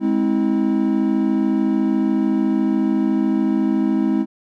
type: chord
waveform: triangle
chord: Ab augmented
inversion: none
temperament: equal with one note detuned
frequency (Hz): 207.7 / 261.6 / 321.7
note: Ab3 / C4 / E4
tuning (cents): 0 / 0 / -42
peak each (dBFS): -18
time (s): 0-4.26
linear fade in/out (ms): 50
effects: none